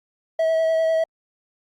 triangle tone with vibrato, 647 Hz, E5, 32 cents flat, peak -15 dBFS, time 0.39-1.04 s, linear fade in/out 5 ms, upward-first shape sine, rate 10 Hz, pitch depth 14 cents each way, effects Opus 48 kbps

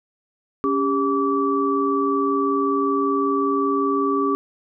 sine tone cluster, 279.3 / 399.3 / 1154 Hz, C#4 / G4 / D6, +13 / +32 / -31 cents, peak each -22 dBFS, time 0.64-4.35 s, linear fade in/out 0 ms, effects none

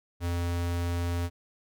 square tone, 86.5 Hz, F2, 16 cents flat, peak -28 dBFS, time 0.2-1.3 s, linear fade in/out 50 ms, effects none

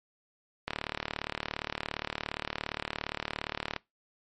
click train, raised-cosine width 0.3 ms, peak -15 dBFS, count 116, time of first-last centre 0.68-3.763 s, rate 37.3 Hz, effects noise-tail reverb RT60 0.2 s tail -22 dB re dry + MP3 48 kbps

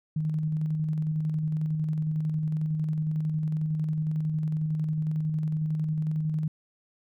sine tone with tremolo, 155.56 Hz, D#3, in tune, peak -24 dBFS, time 0.16-6.48 s, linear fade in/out 5 ms, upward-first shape square, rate 11 Hz, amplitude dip 25%, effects none

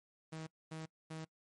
sawtooth tone bursts, 159.2 Hz, D#3, 40 cents sharp, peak -39 dBFS, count 3, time 0.32-1.25 s, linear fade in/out 10 ms, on 150 ms, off 240 ms, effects noise-tail reverb RT60 0.1 s tail -23 dB re dry + MP3 48 kbps

